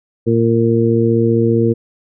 harmonic tone, 115.2 Hz, A#2, 20 cents flat, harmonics 1 / 2 / 3 / 4, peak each -16 / -16 / -16 / -16 dBFS, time 0.26-1.74 s, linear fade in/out 20 ms, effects none

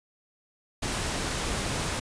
pink noise, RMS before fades -30 dBFS, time 0.82-2 s, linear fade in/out 10 ms, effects resampled to 22050 Hz

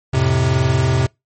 square chord, F major, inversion none, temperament equal, 87.31 / 110 / 130.81 Hz, F2 / A2 / C3, 0 / 0 / 0 cents, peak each -21 / -21 / -16 dBFS, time 0.13-1.07 s, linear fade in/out 10 ms, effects noise-tail reverb RT60 0.2 s tail -26 dB re dry + MP3 32 kbps

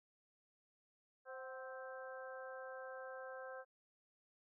harmonic tone with a mistuned harmonic, 261.6 Hz, C4, in tune, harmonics 2 / 3 / 4 / 5 / 6, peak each -49 / -56 / -58 / -57 / -54 dBFS, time 1.25-3.65 s, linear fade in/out 50 ms, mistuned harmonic 3, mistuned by -56 cents, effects none

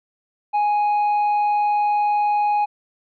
triangle tone with tanh clipping, 831 Hz, G#5, 1 cent sharp, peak -17 dBFS, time 0.53-2.66 s, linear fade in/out 20 ms, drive 8 dB, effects none

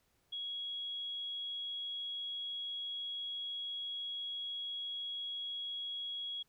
sine tone, 3322 Hz, G#7, in tune, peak -38 dBFS, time 0.32-6.43 s, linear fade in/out 10 ms, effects pink hiss -75 dBFS RMS until 6.48 s

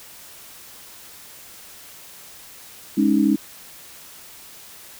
sine chord, Ab suspended fourth, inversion none, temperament equal, 207.7 / 277.2 / 311.1 Hz, Ab3 / Db4 / Eb4, 0 / 0 / 0 cents, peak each -19 dBFS, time 2.97-3.36 s, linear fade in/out 10 ms, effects white hiss -43 dBFS RMS until 4.99 s

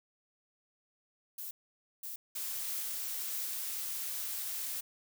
violet noise bursts, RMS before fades -42 dBFS, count 4, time 1.38-3.46 s, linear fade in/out 5 ms, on 130 ms, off 520 ms
blue noise, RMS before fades -38 dBFS, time 2.35-4.81 s, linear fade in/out 10 ms
effects none

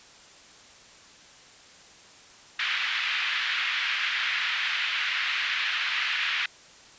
pink band-pass noise, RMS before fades -28 dBFS, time 2.59-6.46 s, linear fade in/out 5 ms, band 1600 to 3400 Hz, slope 24 dB/octave, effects white hiss -51 dBFS RMS until 6.98 s + resampled to 16000 Hz

